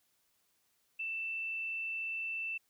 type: tone with frequency modulation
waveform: sine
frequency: 2663 Hz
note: E7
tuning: 17 cents sharp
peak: -35 dBFS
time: 0.99-2.58 s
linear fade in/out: 10 ms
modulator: 38.1 Hz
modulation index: 0.39
effects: white hiss -75 dBFS RMS until 2.69 s